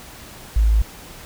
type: tone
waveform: sine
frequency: 54.1 Hz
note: A1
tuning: 29 cents flat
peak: -12 dBFS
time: 0.56-0.82 s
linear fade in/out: 5 ms
effects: pink hiss -40 dBFS RMS until 1.25 s